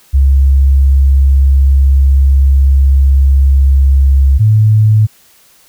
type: tone pair in turn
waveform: sine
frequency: 68 / 107.94 Hz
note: C#2 / A2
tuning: -33 / -33 cents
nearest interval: minor sixth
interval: 800 cents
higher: second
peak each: -4 dBFS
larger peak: neither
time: 0.13-4.39 / 4.39-5.07 s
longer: first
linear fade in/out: 20 ms
effects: white hiss -46 dBFS RMS until 5.68 s